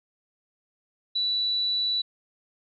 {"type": "tone", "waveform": "sine", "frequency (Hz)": 3951, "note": "B7", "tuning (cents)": 0, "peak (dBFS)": -23, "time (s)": [1.15, 2.02], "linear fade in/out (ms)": 10, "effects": []}